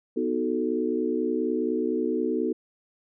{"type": "chord", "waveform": "sine", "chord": "B dominant seventh", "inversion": "none", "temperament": "equal", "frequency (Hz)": [246.9, 311.1, 370, 440], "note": ["B3", "D#4", "F#4", "A4"], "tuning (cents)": [0, 0, 0, 0], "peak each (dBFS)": -29, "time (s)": [0.16, 2.53], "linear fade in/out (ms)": 10, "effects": []}